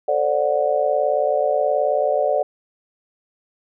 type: chord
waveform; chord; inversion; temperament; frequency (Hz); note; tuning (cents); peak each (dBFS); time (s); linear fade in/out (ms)
sine; D dominant seventh; second; just; 440.5 / 528.6 / 587.3 / 734.2; A4 / C5 / D5 / F#5; +2 / +18 / 0 / -14; -25 / -23 / -19 / -23; 0.08-2.43; 5
effects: none